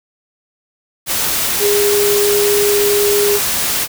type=tone in noise; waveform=sine; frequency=410 Hz; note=G#4; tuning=22 cents flat; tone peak=-12 dBFS; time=1.59-3.4 s; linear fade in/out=50 ms; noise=white; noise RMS=-17 dBFS; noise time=1.06-3.88 s; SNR=+2 dB; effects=none